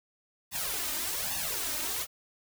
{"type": "noise with flanger", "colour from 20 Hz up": "white", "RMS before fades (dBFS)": -33, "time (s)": [0.51, 2.07], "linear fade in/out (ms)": 50, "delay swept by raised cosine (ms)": [1.1, 3.3], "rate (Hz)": 1.2, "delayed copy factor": 1, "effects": []}